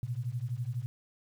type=beating tone pair; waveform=sine; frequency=115.6 / 127.6 Hz; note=A#2 / C3; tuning=-14 / -43 cents; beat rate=12 Hz; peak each=-35 / -35 dBFS; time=0.03-0.86 s; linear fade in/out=0 ms; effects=10-bit